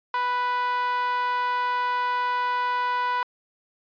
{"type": "tone with band-pass filter", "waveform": "5% pulse", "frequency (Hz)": 493.9, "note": "B4", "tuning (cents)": 0, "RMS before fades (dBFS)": -25, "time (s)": [0.14, 3.23], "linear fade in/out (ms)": 2, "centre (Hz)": 1100, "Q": 7.6, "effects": ["resampled to 11025 Hz"]}